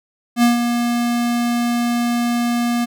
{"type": "tone with ADSR envelope", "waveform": "square", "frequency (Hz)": 238.5, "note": "A#3", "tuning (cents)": 40, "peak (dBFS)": -10, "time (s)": [0.36, 2.86], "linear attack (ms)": 69, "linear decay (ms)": 140, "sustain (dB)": -7, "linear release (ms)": 23, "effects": []}